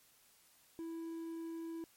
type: tone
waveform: triangle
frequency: 329.6 Hz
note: E4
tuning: in tune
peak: -39 dBFS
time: 0.79-1.84 s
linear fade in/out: 0 ms
effects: white hiss -67 dBFS RMS until 1.96 s + MP3 64 kbps